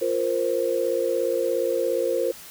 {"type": "chord", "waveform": "sine", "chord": "F suspended fourth", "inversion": "none", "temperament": "equal", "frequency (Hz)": [349.2, 466.2, 523.3], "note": ["F4", "Bb4", "C5"], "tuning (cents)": [0, 0, 0], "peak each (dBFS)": [-28, -25, -24], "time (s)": [0.01, 2.32], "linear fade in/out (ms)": 10, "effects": ["white hiss -43 dBFS RMS until 2.5 s"]}